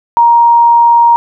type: tone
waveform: sine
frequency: 939 Hz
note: A#5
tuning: 12 cents sharp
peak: -3 dBFS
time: 0.17-1.16 s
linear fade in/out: 0 ms
effects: none